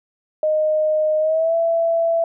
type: tone with pitch glide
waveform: sine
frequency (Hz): 618 to 666.2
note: D#5 to E5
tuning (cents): -12 to +18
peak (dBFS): -15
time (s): 0.43-2.24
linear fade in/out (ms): 2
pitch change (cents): +130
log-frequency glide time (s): 1.19-1.55
effects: none